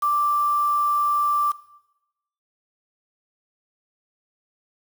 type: tone with quantisation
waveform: sine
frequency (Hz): 1174.7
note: D6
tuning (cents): 0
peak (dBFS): -18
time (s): 0.02-1.52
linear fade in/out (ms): 10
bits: 6
effects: noise-tail reverb RT60 0.9 s tail -18 dB re dry